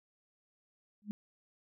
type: tone with exponential growth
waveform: sine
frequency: 207.7 Hz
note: G#3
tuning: in tune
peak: -31 dBFS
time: 1.02-1.11 s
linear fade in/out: 0 ms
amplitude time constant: 19 ms
effects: none